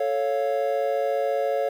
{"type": "chord", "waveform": "triangle", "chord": "A augmented", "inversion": "none", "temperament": "equal", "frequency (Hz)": [440, 554.4, 698.5], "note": ["A4", "C#5", "E#5"], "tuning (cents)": [0, 0, 0], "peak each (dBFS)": [-26, -22, -26], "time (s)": [0, 1.69], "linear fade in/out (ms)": 5, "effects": ["9-bit"]}